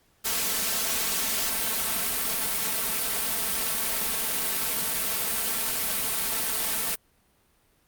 white noise with comb filter, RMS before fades -27 dBFS, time 0.24-6.96 s, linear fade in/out 20 ms, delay 4.5 ms, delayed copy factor +0.7, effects pink hiss -65 dBFS RMS until 7.87 s + Opus 48 kbps

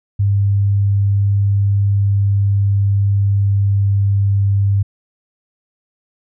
sine tone with pitch glide, 100.1 to 99.52 Hz, G2 to G2, +37 to +27 cents, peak -11 dBFS, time 0.19-4.83 s, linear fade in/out 10 ms, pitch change -10 cents, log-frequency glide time 2.1-4.45 s, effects none

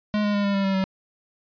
square tone with pitch steps, 210 / 206.6 / 203.3 / 200.1 / 196.84 / 193.69 / 190.58 Hz, G#3 / G#3 / G#3 / G3 / G3 / G3 / G3, +19 / -9 / -37 / +36 / +7 / -21 / -49 cents, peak -21 dBFS, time 0.14-0.84 s, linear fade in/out 0 ms, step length 100 ms, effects resampled to 11025 Hz

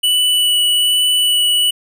square tone with vibrato, 2960 Hz, F#7, in tune, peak -12 dBFS, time 0.03-1.71 s, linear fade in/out 10 ms, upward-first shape sine, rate 1.2 Hz, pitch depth 9 cents each way, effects none

